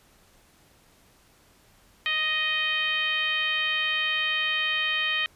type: tone with frequency modulation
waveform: sine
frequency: 2489 Hz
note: D#7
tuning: in tune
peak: -23 dBFS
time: 2.06-5.26 s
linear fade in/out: 0 ms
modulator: 621 Hz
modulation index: 1.5
effects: pink hiss -59 dBFS RMS until 5.35 s + resampled to 32000 Hz